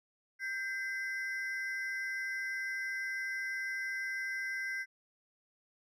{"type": "ring-modulated tone", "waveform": "triangle", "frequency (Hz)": 1807, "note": "A6", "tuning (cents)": 46, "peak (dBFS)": -30, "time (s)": [0.39, 4.86], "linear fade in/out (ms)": 50, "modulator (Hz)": 230, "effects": []}